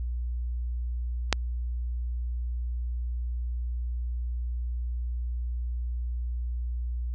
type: click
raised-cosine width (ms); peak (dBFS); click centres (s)
0.2; -3; 1.327
effects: added 60 Hz sine -28 dBFS peak until 7.14 s + resampled to 22050 Hz